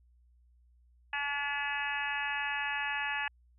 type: harmonic tone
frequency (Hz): 286.1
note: D4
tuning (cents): -45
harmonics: 3 / 4 / 5 / 6 / 7 / 8 / 9 / 10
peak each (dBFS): -38 / -45 / -44 / -35 / -42 / -46 / -38 / -44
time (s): 1.13-3.28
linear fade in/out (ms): 2
effects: added 60 Hz sine -61 dBFS peak until 3.58 s